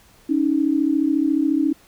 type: tone pair together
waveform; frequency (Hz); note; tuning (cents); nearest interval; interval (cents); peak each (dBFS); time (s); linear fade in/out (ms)
sine; 279.5 / 313.7; C#4 / D#4; +14 / +14; major second; 200; -19; 0.29-1.73; 10
effects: pink hiss -53 dBFS RMS until 1.87 s